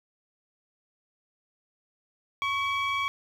sine tone cluster, 1106 / 2290 / 3296 Hz, C#6 / D7 / G#7, -4 / -44 / -14 cents, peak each -27 / -28 / -34 dBFS, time 2.42-3.08 s, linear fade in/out 0 ms, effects tanh soft clip ceiling -21 dBFS + 9-bit

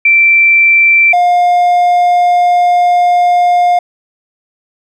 sine / triangle tone pair in turn, 2343 / 708.8 Hz, D7 / F5, -5 / +25 cents, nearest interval octave + major sixth, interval 2070 cents, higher first, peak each -4 dBFS, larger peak neither, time 0.05-1.13 / 1.13-3.79 s, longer second, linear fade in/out 5 ms, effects none

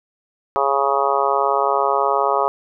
harmonic tone, 138.59 Hz, C#3, in tune, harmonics 3 / 4 / 5 / 6 / 7 / 8 / 9, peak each -23 / -23 / -23 / -23 / -23 / -23 / -23 dBFS, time 0.56-2.48 s, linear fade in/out 0 ms, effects none

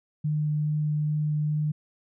sine tone with vibrato, 151 Hz, D3, 48 cents sharp, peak -23 dBFS, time 0.24-1.72 s, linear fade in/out 10 ms, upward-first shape triangle, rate 2.4 Hz, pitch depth 8 cents each way, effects none

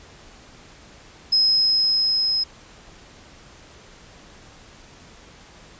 sine tone with level ramp, 5120 Hz, D#8, 49 cents sharp, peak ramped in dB -14 to -19 dBFS, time 1.32-2.44 s, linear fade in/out 10 ms, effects pink hiss -47 dBFS RMS until 5.79 s + resampled to 16000 Hz

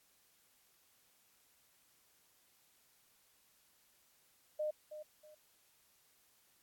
sine tone with echo, 609 Hz, D#5, 37 cents flat, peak -34 dBFS, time 4.59-4.71 s, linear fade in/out 10 ms, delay 320 ms, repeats 2, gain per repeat -11 dB, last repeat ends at 5.35 s, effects white hiss -71 dBFS RMS until 6.62 s + AAC 64 kbps

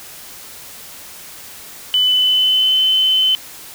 sine tone with pitch glide, 3000 to 3052 Hz, F#7 to G7, +23 to -47 cents, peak -11 dBFS, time 1.94-3.35 s, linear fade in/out 0 ms, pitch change +30 cents, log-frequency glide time 2.04-2.79 s, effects white hiss -36 dBFS RMS until 3.74 s

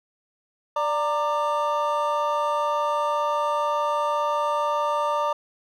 triangle tone cluster, 588 / 923 / 1187 Hz, D5 / A#5 / D6, +2 / -17 / +18 cents, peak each -24 dBFS, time 0.76-5.33 s, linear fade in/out 5 ms, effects none

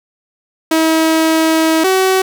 sawtooth tone pair in turn, 321 / 378.1 Hz, E4 / F#4, -46 / +38 cents, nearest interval minor third, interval 284 cents, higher second, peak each -6 dBFS, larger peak neither, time 0.71-1.84 / 1.84-2.22 s, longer first, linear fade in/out 5 ms, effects none

